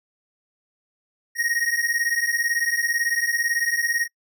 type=beating tone pair; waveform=square; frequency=1864.7 / 1882.7 Hz; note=A#6 / A#6; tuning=0 / +17 cents; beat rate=18 Hz; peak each=-25 dBFS; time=1.35-4.08 s; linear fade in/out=50 ms; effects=noise-tail reverb RT60 0.1 s tail -23 dB re dry